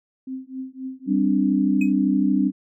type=tone with tremolo; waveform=sine; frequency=261.6 Hz; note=C4; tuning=in tune; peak=-26 dBFS; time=0.27-1.26 s; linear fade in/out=5 ms; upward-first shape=triangle; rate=3.8 Hz; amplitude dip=100%
type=chord; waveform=sine; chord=G suspended fourth; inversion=none; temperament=just; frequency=196 / 261.3 / 294 Hz; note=G3 / C4 / D4; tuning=0 / -2 / +2 cents; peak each=-21 dBFS; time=1.06-2.52 s; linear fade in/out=50 ms
type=tone with exponential decay; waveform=triangle; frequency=2528 Hz; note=D#7; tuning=27 cents sharp; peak=-23 dBFS; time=1.81-1.93 s; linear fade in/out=5 ms; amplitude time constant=25 ms
effects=none